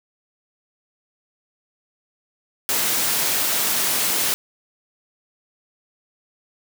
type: high-pass noise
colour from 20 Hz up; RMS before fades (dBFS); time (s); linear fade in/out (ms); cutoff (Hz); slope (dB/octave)
white; -21; 2.69-4.34; 0; 140; 12
effects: none